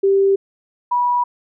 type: tone pair in turn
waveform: sine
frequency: 392 / 974.7 Hz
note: G4 / B5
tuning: 0 / -23 cents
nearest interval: octave + major third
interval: 1577 cents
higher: second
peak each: -11 / -14 dBFS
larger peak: first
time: 0.03-0.36 / 0.91-1.24 s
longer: neither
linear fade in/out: 10 ms
effects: none